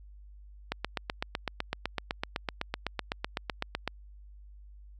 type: click train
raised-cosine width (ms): 0.3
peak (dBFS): -14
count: 26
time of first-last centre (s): 0.72-3.877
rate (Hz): 7.92
effects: added 50 Hz sine -48 dBFS peak until 4.99 s